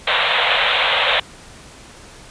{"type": "band-pass noise", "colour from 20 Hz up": "white", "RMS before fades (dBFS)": -17, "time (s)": [0.07, 1.2], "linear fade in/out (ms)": 5, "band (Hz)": [470, 3800], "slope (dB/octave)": 96, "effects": ["pink hiss -41 dBFS RMS until 2.3 s", "resampled to 22050 Hz"]}